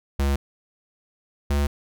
square tone pair in turn, 69.5 / 71.37 Hz, C#2 / D2, +5 / -49 cents, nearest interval unison, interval 46 cents, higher second, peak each -20 dBFS, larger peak neither, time 0.19-0.36 / 1.5-1.67 s, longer neither, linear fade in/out 5 ms, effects none

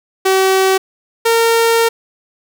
sawtooth tone pair in turn, 381.3 / 459.2 Hz, G4 / A#4, -48 / -26 cents, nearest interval minor third, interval 322 cents, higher second, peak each -6 dBFS, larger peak neither, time 0.25-0.78 / 1.25-1.89 s, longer second, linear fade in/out 10 ms, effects none

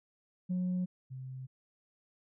sine tone pair in turn, 181.6 / 130.28 Hz, F#3 / C3, -32 / -7 cents, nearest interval tritone, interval 575 cents, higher first, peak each -28 / -40 dBFS, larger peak first, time 0.49-0.86 / 1.1-1.47 s, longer neither, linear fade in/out 20 ms, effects tanh soft clip ceiling -28 dBFS

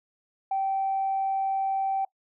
sine tone, 776 Hz, G5, 18 cents flat, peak -23 dBFS, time 0.51-2.05 s, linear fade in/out 5 ms, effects noise-tail reverb RT60 0.1 s tail -22 dB re dry + tanh soft clip ceiling -19 dBFS

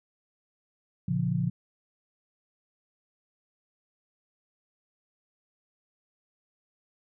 sine chord, Bb minor, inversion none, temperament equal with one note detuned, 116.54 / 141.75 / 174.61 Hz, Bb2 / Db3 / F3, 0 / +39 / 0 cents, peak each -31 / -29 / -28 dBFS, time 1.08-1.5 s, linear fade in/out 5 ms, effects none

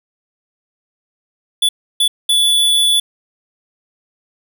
square tone bursts at uneven times, 3449 Hz, A7, 35 cents flat, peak -11 dBFS, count 3, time 1.62-1.69 / 2-2.08 / 2.29-3 s, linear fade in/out 5 ms, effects none

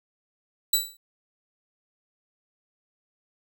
15% pulse tone with exponential decay, 3951 Hz, B7, in tune, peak -9 dBFS, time 0.73-0.97 s, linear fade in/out 5 ms, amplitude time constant 51 ms, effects none

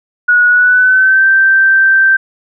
sine tone with pitch glide, 1458 to 1562.6 Hz, F#6 to G6, -26 to -6 cents, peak -5 dBFS, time 0.28-2.17 s, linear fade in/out 10 ms, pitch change +120 cents, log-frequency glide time 0.49-1.26 s, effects none

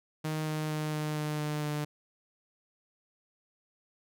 sawtooth tone with pitch steps, 155.56 / 154.49 / 153.42 / 152.36 / 151.31 / 150.26 / 149.22 Hz, D#3 / D#3 / D#3 / D#3 / D#3 / D3 / D3, 0 / -12 / -24 / -36 / -48 / +40 / +28 cents, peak -27 dBFS, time 0.24-1.85 s, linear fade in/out 10 ms, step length 230 ms, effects none

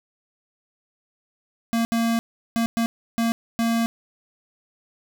square tone bursts at uneven times, 230 Hz, A#3, 23 cents flat, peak -20 dBFS, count 6, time 1.73-1.85 / 1.92-2.19 / 2.56-2.66 / 2.77-2.86 / 3.18-3.32 / 3.59-3.86 s, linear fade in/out 0 ms, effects none

